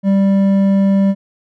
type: tone with hard clipping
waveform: triangle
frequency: 196 Hz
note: G3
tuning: in tune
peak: -11 dBFS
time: 0.03-1.15 s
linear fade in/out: 50 ms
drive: 10 dB
effects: none